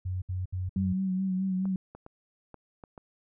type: tone bursts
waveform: sine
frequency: 92.1 Hz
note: F#2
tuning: 7 cents flat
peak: -29 dBFS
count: 4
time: 0.05-0.931 s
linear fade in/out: 10 ms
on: 170 ms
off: 67 ms
type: tone with vibrato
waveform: sine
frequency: 188.5 Hz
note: F#3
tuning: 32 cents sharp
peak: -26 dBFS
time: 0.76-1.76 s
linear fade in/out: 2 ms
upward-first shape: sine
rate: 4.7 Hz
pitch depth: 37 cents each way
type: clicks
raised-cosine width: 1 ms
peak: -31 dBFS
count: 6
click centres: 1.655 / 1.95 / 2.064 / 2.543 / 2.838 / 2.978 s
effects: none